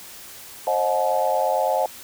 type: tone cluster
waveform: sine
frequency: 534 / 623 / 724 / 859 Hz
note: C5 / D#5 / F#5 / A5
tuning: +35 / +2 / -38 / -42 cents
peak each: -24 dBFS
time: 0.67-1.86 s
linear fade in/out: 2 ms
effects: white hiss -41 dBFS RMS until 2.03 s